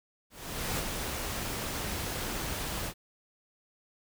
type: noise with ADSR envelope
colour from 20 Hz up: pink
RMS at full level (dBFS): -31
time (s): 0.3-2.94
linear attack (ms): 490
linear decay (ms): 14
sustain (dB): -4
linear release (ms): 75
effects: none